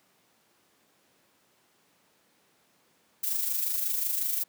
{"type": "noise with amplitude modulation", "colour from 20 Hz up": "violet", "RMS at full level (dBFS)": -27, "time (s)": [3.23, 4.44], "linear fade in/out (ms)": 10, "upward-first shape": "sine", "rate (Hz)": 25.5, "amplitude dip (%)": 50, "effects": ["pink hiss -66 dBFS RMS until 4.48 s", "high-pass 200 Hz 12 dB/octave"]}